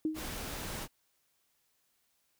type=tone with exponential decay; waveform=sine; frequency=313.1 Hz; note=D#4; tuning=11 cents sharp; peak=-26 dBFS; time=0.05-0.35 s; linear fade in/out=2 ms; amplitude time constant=64 ms
type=noise; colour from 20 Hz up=pink; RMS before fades=-40 dBFS; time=0.14-0.88 s; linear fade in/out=50 ms
effects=white hiss -75 dBFS RMS until 2.39 s